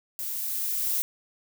violet noise with level ramp, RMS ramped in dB -33 to -26 dBFS, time 0.19-1.02 s, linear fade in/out 0 ms, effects none

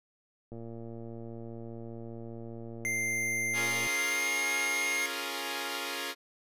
click train, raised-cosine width 2 ms, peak -31 dBFS, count 386, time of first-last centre 0.52-3.868 s, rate 115 Hz
square tone with pitch glide, 2093 to 2136 Hz, C7 to C7, 0 to +35 cents, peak -30 dBFS, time 2.85-5.06 s, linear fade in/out 0 ms, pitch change +35 cents, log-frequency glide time 3.99-4.35 s
5% pulse chord, Bb minor seventh, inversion first, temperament equal, 277.2 / 349.2 / 415.3 / 466.2 Hz, Db4 / F4 / Ab4 / Bb4, 0 / 0 / 0 / 0 cents, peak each -28 dBFS, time 3.53-6.15 s, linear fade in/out 50 ms
effects resampled to 32000 Hz

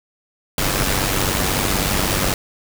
pink noise with amplitude modulation, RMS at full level -17 dBFS, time 0.58-2.34 s, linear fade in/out 2 ms, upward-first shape sine, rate 96.3 Hz, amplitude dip 55%, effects none

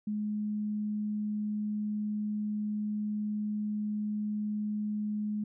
sine tone, 210.4 Hz, G#3, 23 cents sharp, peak -30 dBFS, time 0.07-5.44 s, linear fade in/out 5 ms, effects none

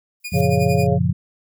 violet noise with exponential growth, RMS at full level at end -30 dBFS, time 0.2-0.41 s, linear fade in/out 1 ms, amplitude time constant 45 ms
sawtooth tone with tremolo, 2444 Hz, D#7, 32 cents flat, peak -23 dBFS, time 0.24-0.87 s, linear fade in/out 10 ms, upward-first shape sine, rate 11 Hz, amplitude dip 80%
sine chord, Gb major seventh, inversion none, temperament just, 92.5 / 115.62 / 138.75 / 173.43 Hz, Gb2 / Bb2 / Db3 / F3, 0 / -14 / +2 / -12 cents, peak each -22 / -23 / -21 / -20 dBFS, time 0.32-1.13 s, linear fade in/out 10 ms
harmonic tone, 138.59 Hz, C#3, in tune, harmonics 3 / 4 / 5, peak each -22 / -23 / -24 dBFS, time 0.33-0.99 s, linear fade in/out 50 ms
effects none

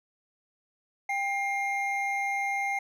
triangle tone pair together, 794.5 / 2121 Hz, G5 / C7, +23 / +23 cents, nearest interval octave + perfect fourth, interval 1700 cents, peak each -28 dBFS, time 1.09-2.79 s, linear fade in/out 5 ms, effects none

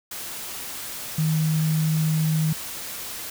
sine tone in noise, 157 Hz, D#3, 16 cents sharp, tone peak -19 dBFS, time 1.18-2.53 s, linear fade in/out 5 ms, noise white, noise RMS -34 dBFS, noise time 0.11-3.3 s, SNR +12 dB, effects none

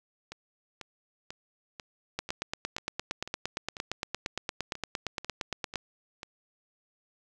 two click trains, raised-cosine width 0.2 ms, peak -23 / -14 dBFS, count 13 / 32, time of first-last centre 0.32-6.231 / 2.19-5.757 s, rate 2.03 / 8.69 Hz, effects none

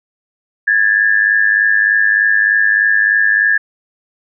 sine tone pair together, 1656.7 / 1760 Hz, G#6 / A6, -5 / 0 cents, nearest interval minor second, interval 105 cents, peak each -12 dBFS, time 0.67-3.58 s, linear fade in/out 10 ms, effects none

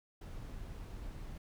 brown noise, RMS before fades -45 dBFS, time 0.21-1.38 s, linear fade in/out 5 ms, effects none

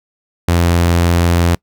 sawtooth tone, 85.9 Hz, F2, 28 cents flat, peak -6 dBFS, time 0.48-1.55 s, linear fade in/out 5 ms, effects noise-tail reverb RT60 0.1 s tail -26 dB re dry

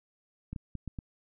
clicks, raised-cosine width 5 ms, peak -25 dBFS, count 5, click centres 0.53 / 0.562 / 0.753 / 0.877 / 0.988 s, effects none

